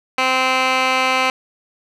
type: tone with band-pass filter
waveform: 15% pulse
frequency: 259.4 Hz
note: C4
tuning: 15 cents flat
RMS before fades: -17 dBFS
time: 0.18-1.3 s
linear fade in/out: 2 ms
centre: 2000 Hz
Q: 1.4
effects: none